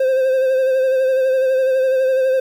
triangle tone with vibrato, 523.3 Hz, C5, in tune, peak -11 dBFS, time 0-2.4 s, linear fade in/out 5 ms, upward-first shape sine, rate 12 Hz, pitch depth 31 cents each way, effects 8-bit

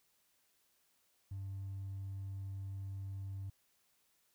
triangle tone with hard clipping, 97.3 Hz, G2, 12 cents flat, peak -40 dBFS, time 1.31-3.5 s, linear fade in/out 5 ms, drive 2 dB, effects white hiss -75 dBFS RMS until 4.34 s

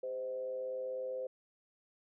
sine tone with frequency modulation, 516 Hz, C5, 24 cents flat, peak -36 dBFS, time 0.03-1.27 s, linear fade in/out 5 ms, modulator 116 Hz, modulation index 0.48, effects none

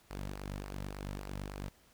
sawtooth tone with flanger, 49 Hz, G1, in tune, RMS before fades -42 dBFS, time 0.1-1.69 s, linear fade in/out 10 ms, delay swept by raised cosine 0.28 to 2.78 ms, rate 3.5 Hz, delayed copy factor -0.5, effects pink hiss -65 dBFS RMS until 1.93 s

